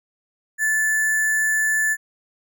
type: tone with sample-and-hold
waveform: sine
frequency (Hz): 1743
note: A6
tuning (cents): -17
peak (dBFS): -17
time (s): 0.58-1.97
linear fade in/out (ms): 50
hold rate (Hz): 8820
effects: none